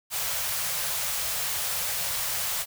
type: band-stop noise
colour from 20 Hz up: white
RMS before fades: -29 dBFS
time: 0.1-2.66 s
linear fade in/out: 50 ms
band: 170 to 480 Hz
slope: 48 dB/octave
effects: none